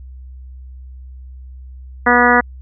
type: harmonic tone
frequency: 243.4 Hz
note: B3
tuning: 25 cents flat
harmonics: 1 / 2 / 3 / 4 / 5 / 6 / 7 / 8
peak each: -17 / -17 / -17 / -17 / -17 / -17 / -17 / -17 dBFS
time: 2.06-2.41 s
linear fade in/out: 10 ms
effects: added 64 Hz sine -32 dBFS peak until 2.61 s